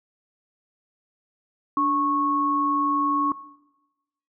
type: tone pair together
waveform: sine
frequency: 291.4 / 1100 Hz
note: D4 / C#6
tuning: -13 / -14 cents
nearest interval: octave + major seventh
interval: 2299 cents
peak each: -25 / -20 dBFS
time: 1.77-3.32 s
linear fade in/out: 2 ms
effects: noise-tail reverb RT60 1.0 s tail -19 dB re dry